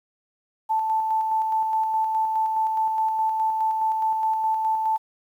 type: tone with tremolo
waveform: sine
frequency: 880 Hz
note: A5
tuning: in tune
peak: -19 dBFS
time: 0.69-4.98 s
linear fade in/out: 20 ms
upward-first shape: square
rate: 4.8 Hz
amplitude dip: 30%
effects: 9-bit